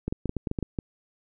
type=clicks; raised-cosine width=3 ms; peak=-15 dBFS; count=10; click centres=0.08 / 0.125 / 0.257 / 0.294 / 0.367 / 0.472 / 0.514 / 0.588 / 0.627 / 0.788 s; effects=none